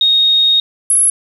sine tone pair in turn, 3729 / 10775 Hz, A#7 / E9, 0 / +37 cents, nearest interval octave + tritone, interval 1837 cents, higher second, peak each -8 dBFS, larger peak neither, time 0.01-0.6 / 0.9-1.1 s, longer first, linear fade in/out 2 ms, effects 7-bit

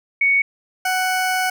sine / 20% pulse tone pair in turn, 2227 / 743.2 Hz, C#7 / F#5, +7 / +7 cents, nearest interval octave + perfect fifth, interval 1900 cents, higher first, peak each -13 dBFS, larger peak neither, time 0.21-0.42 / 0.85-1.5 s, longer second, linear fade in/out 5 ms, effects none

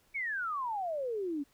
sine exponential sweep, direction down, 2290 to 272.5 Hz, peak -32 dBFS, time 0.14-1.44 s, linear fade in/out 20 ms, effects pink hiss -68 dBFS RMS until 1.53 s

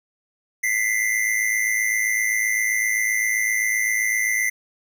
square tone pair together, 1985.3 / 2093 Hz, B6 / C7, +9 / 0 cents, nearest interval minor second, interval 91 cents, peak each -23 dBFS, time 0.63-4.5 s, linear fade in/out 10 ms, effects none

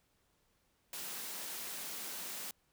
white high-pass noise, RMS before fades -43 dBFS, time 0.93-2.51 s, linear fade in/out 2 ms, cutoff 150 Hz, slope 96 dB/octave, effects pink hiss -75 dBFS RMS until 2.72 s

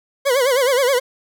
40% pulse tone with vibrato, 522 Hz, C5, 4 cents flat, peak -13 dBFS, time 0.25-1 s, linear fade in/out 20 ms, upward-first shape sine, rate 9.5 Hz, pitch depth 140 cents each way, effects none

